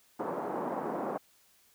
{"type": "band-pass noise", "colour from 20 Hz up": "white", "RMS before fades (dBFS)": -35, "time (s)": [0.19, 1.18], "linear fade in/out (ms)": 10, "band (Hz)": [190, 940], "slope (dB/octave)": 24, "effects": ["white hiss -65 dBFS RMS until 1.74 s"]}